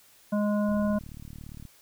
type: harmonic tone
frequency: 207.7 Hz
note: G#3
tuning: in tune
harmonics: 1 / 3 / 5 / 7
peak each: -24 / -30 / -38 / -42 dBFS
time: 0.32-0.99 s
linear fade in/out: 10 ms
type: click train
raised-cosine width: 5 ms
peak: -31 dBFS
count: 37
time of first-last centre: 0.69-1.653 s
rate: 37.4 Hz
effects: white hiss -58 dBFS RMS until 1.81 s